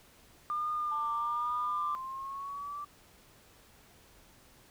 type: tone with vibrato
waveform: sine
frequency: 1199 Hz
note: D6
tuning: 36 cents sharp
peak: -30 dBFS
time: 0.5-1.95 s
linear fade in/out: 0 ms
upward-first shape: triangle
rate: 1.2 Hz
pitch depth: 32 cents each way
type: linear sweep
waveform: sine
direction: up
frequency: 880 to 1174.7 Hz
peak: -37 dBFS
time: 0.91-2.85 s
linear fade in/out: 10 ms
effects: tanh soft clip ceiling -23 dBFS + pink hiss -60 dBFS RMS until 4.7 s